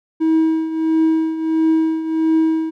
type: tone with tremolo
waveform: triangle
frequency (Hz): 320.4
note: E4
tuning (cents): -49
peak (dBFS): -8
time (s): 0.2-2.71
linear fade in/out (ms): 20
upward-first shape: triangle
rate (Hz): 1.5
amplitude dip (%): 75
effects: tanh soft clip ceiling -5 dBFS